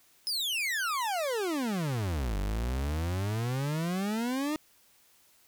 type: exponential two-way sweep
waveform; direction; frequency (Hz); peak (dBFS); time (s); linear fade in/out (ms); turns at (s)
40% pulse; down then up; 5200 to 47.22 to 313.2; -28; 0.27-4.56; 0; 2.38
effects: white hiss -63 dBFS RMS until 5.47 s